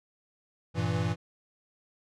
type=chord; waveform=square; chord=E diminished; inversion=first; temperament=equal; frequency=98 / 116.54 / 164.81 Hz; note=G2 / Bb2 / E3; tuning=0 / 0 / 0 cents; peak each=-32 dBFS; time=0.74-1.16 s; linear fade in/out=50 ms; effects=low-pass 6000 Hz 12 dB/octave